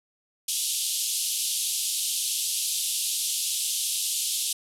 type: band-pass noise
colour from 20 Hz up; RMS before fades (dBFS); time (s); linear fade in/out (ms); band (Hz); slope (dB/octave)
white; -28; 0.48-4.53; 5; 2900 to 12000; 48
effects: none